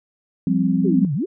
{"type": "chord", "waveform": "sine", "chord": "F suspended second", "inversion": "none", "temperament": "equal", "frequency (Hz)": [174.61, 196, 261.6], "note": ["F3", "G3", "C4"], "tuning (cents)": [0, 0, 0], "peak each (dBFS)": -20, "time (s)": [0.47, 1.05], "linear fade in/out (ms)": 2}
{"type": "exponential two-way sweep", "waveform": "sine", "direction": "down then up", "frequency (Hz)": [433.1, 131.2, 433.1], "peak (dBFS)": -19, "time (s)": [0.84, 1.26], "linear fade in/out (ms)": 20, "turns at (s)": 1.14}
{"effects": []}